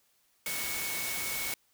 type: tone in noise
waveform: sine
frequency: 2217 Hz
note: C#7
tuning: in tune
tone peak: -38 dBFS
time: 0.46-1.54 s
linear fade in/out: 2 ms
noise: white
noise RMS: -35 dBFS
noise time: 0.46-1.54 s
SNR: -6 dB
effects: white hiss -70 dBFS RMS until 1.73 s